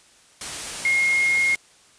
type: tone in noise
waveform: sine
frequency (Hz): 2145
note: C7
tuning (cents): +42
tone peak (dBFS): -17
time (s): 0.85-1.55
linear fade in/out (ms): 2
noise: white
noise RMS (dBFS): -31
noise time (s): 0.41-1.56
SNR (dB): +11
effects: white hiss -54 dBFS RMS until 1.98 s + resampled to 22050 Hz